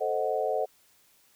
sine chord, A diminished seventh, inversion none, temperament equal with one note detuned, 440 / 524.8 / 622.3 / 740 Hz, A4 / C5 / Eb5 / Gb5, 0 / +5 / 0 / 0 cents, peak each -31 dBFS, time 0-0.66 s, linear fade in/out 20 ms, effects white hiss -63 dBFS RMS until 1.35 s

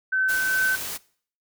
sine tone with tremolo, 1530 Hz, G6, 42 cents flat, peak -19 dBFS, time 0.12-0.76 s, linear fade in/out 10 ms, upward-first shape triangle, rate 2.4 Hz, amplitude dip 35%
white noise, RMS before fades -32 dBFS, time 0.28-0.98 s, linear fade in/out 20 ms
effects noise-tail reverb RT60 0.5 s tail -21 dB re dry

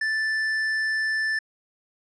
sine tone with tanh clipping, 1760 Hz, A6, in tune, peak -24 dBFS, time 0.01-1.39 s, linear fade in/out 5 ms, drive 9 dB, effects low-pass 8000 Hz 12 dB/octave

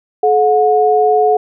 sine tone pair together, 429.1 / 725 Hz, A4 / F#5, -43 / -35 cents, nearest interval major sixth, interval 908 cents, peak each -11 dBFS, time 0.23-1.37 s, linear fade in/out 5 ms, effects none

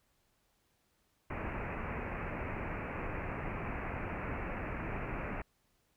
pink low-pass noise, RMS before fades -39 dBFS, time 1.3-5.42 s, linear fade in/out 5 ms, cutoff 2600 Hz, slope 96 dB/octave, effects pink hiss -75 dBFS RMS until 5.96 s

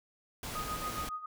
pink noise, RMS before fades -40 dBFS, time 0.43-1.09 s, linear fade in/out 2 ms
sine tone with tremolo, 1244.5 Hz, D#6, in tune, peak -34 dBFS, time 0.55-1.26 s, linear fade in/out 5 ms, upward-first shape sine, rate 7.2 Hz, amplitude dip 75%
effects none

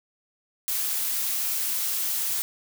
blue noise, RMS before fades -27 dBFS, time 0.68-2.42 s, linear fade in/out 0 ms, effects none

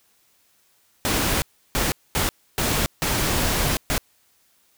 pink noise bursts at uneven times, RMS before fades -22 dBFS, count 6, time 1.05-1.42 / 1.75-1.92 / 2.15-2.29 / 2.58-2.86 / 3.02-3.77 / 3.9-3.98 s, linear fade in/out 0 ms, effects white hiss -62 dBFS RMS until 4.77 s

